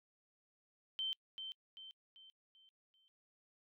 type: tone with echo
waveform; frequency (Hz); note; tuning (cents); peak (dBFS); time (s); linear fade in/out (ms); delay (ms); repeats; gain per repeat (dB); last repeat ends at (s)
sine; 3105; G7; -17; -36; 0.99-1.13; 0; 390; 5; -7; 3.08
effects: noise-tail reverb RT60 0.1 s tail -26 dB re dry